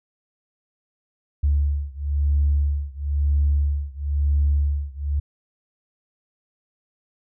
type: beating tone pair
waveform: sine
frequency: 71.6 / 72.6 Hz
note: D2 / D2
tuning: -43 / -19 cents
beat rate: 1 Hz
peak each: -20 / -21 dBFS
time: 1.43-5.2 s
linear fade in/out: 10 ms
effects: tanh soft clip ceiling -11 dBFS